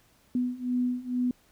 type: beating tone pair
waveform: sine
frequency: 246.9 / 249.1 Hz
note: B3 / B3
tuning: 0 / +15 cents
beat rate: 2.2 Hz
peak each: -30 / -28 dBFS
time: 0.35-1.31 s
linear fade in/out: 2 ms
effects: pink hiss -63 dBFS RMS until 1.51 s